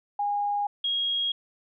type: tone pair in turn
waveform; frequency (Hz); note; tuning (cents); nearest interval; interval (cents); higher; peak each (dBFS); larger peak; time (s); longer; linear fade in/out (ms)
sine; 818 / 3279; G#5 / G#7; -26 / -23; 2 octaves; 2403; second; -24; neither; 0.19-0.67 / 0.84-1.32; neither; 5
effects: none